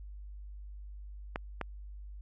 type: clicks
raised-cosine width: 0.5 ms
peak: -19 dBFS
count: 2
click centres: 1.359 / 1.613 s
effects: added 50 Hz sine -43 dBFS peak until 2.21 s